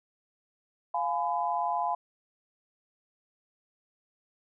sine chord, F diminished, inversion none, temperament just, 698.5 / 838.1 / 1005.8 Hz, F5 / Ab5 / Cb6, 0 / +16 / +31 cents, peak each -31 dBFS, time 0.94-1.95 s, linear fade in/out 5 ms, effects none

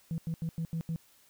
sine tone bursts at uneven times, 163.9 Hz, E3, 10 cents flat, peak -29 dBFS, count 6, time 0.11-0.18 / 0.27-0.34 / 0.42-0.49 / 0.58-0.65 / 0.73-0.81 / 0.89-0.96 s, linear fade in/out 0 ms, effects tanh soft clip ceiling -28 dBFS + white hiss -63 dBFS RMS until 1.29 s

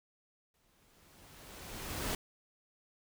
pink noise with exponential growth, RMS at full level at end -35 dBFS, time 0.54-2.15 s, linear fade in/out 2 ms, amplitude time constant 350 ms, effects none

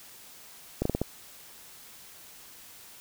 slowing click train, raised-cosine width 2 ms, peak -13 dBFS, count 5, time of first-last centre 0.82-1.016 s, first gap 34 ms, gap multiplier 1.25, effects white hiss -50 dBFS RMS until 3 s

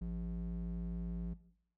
triangle ring-modulated tone, 113.9 Hz, A#2, 40 cents flat, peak -32 dBFS, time 0.01-1.34 s, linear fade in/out 10 ms, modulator 60.2 Hz, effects noise-tail reverb RT60 0.7 s tail -17 dB re dry

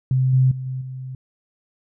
sine tone with level steps, 130 Hz, C3, 11 cents flat, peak -15 / -12 / -26 / -24 / -29 dBFS, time 0.11-1.15 s, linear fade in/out 2 ms, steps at 0.33 / 0.51 / 0.66 / 0.81 s, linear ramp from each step 5 ms, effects none

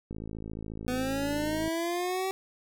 click train, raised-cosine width 3 ms, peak -26 dBFS, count 86, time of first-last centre 0.11-1.678 s, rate 54.2 Hz
25% pulse linear sweep, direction up, 247.3 to 384.7 Hz, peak -25 dBFS, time 0.88-2.31 s, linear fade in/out 0 ms
effects none

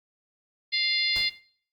harmonic tone, 698.5 Hz, F5, in tune, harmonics 3 / 4 / 5 / 6 / 7, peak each -28 / -36 / -30 / -27 / -32 dBFS, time 0.72-1.3 s, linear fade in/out 20 ms
pink noise with exponential decay, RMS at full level -37 dBFS, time 1.16-1.4 s, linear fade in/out 0 ms, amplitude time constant 52 ms
effects noise-tail reverb RT60 0.5 s tail -17 dB re dry + Opus 32 kbps

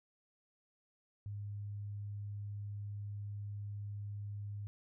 sine tone, 102.4 Hz, G#2, 24 cents flat, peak -40 dBFS, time 1.26-4.67 s, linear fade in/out 0 ms, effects none

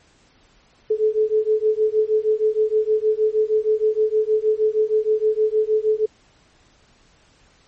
sine beating tone pair, 429.1 / 435.5 Hz, A4 / A4, -43 / -18 cents, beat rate 6.4 Hz, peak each -19 dBFS, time 0.9-6.06 s, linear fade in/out 10 ms, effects pink hiss -56 dBFS RMS until 7.67 s + MP3 32 kbps

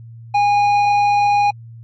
sine tone with tanh clipping, 819 Hz, G#5, 24 cents flat, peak -13 dBFS, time 0.34-1.51 s, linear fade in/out 10 ms, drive 9 dB, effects added 115 Hz sine -34 dBFS peak until 1.83 s + MP3 32 kbps

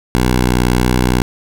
10% pulse tone with vibrato, 61.74 Hz, B1, in tune, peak -3 dBFS, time 0.15-1.22 s, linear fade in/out 0 ms, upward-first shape sine, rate 1.5 Hz, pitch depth 15 cents each way, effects none

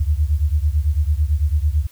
sine beating tone pair, 71.5 / 80.5 Hz, D2 / E2, -46 / -41 cents, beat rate 9 Hz, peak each -17 / -19 dBFS, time 0-1.87 s, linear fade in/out 10 ms, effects white hiss -51 dBFS RMS until 1.91 s

